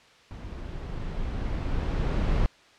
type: noise with level ramp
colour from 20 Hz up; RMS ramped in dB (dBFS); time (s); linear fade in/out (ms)
brown; -38 to -23; 0.31-2.46; 0
effects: white hiss -55 dBFS RMS until 2.78 s + low-pass 4000 Hz 12 dB/octave